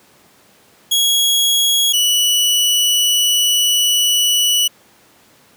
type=tone pair in turn; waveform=sawtooth; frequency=3322 / 2950 Hz; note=G#7 / F#7; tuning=0 / -6 cents; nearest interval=major second; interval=206 cents; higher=first; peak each=-9 dBFS; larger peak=neither; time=0.91-1.93 / 1.93-4.68 s; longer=second; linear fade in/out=10 ms; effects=pink hiss -50 dBFS RMS until 5.56 s + high-pass 150 Hz 12 dB/octave